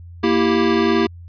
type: chord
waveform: square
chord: E diminished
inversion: second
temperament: equal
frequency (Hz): 233.1 / 329.6 / 392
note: Bb3 / E4 / G4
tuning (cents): 0 / 0 / 0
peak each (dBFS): -20 / -19 / -19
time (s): 0.23-1.07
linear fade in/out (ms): 10
effects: added 86 Hz sine -35 dBFS peak until 1.28 s + resampled to 11025 Hz